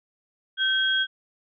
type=tone pair together; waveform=sine; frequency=1545 / 3277 Hz; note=G6 / G#7; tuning=-26 / -24 cents; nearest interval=octave + minor second; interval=1302 cents; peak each=-23 / -23 dBFS; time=0.57-1.07 s; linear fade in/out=50 ms; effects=none